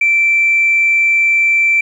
sine tone, 2339 Hz, D7, 8 cents flat, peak -8 dBFS, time 0.01-1.81 s, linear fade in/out 5 ms, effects tanh soft clip ceiling -4 dBFS + 8-bit

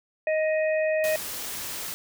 harmonic tone, 625 Hz, D#5, 8 cents sharp, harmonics 1 / 3 / 4, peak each -22 / -32 / -34 dBFS, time 0.27-1.16 s, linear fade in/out 2 ms
white noise, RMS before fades -34 dBFS, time 1.04-1.94 s, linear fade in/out 0 ms
effects none

